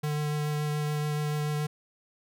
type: tone with vibrato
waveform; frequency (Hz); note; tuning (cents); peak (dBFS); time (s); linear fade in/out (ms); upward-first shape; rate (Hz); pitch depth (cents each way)
square; 149.6; D3; +32; -28; 0.03-1.67; 10; sine; 7; 10
effects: none